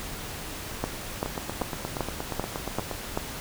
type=two click trains; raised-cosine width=1 ms; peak=-12 / -16 dBFS; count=7 / 15; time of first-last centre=0.84-3.175 / 1.26-2.913 s; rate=2.57 / 8.47 Hz; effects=pink hiss -37 dBFS RMS until 3.4 s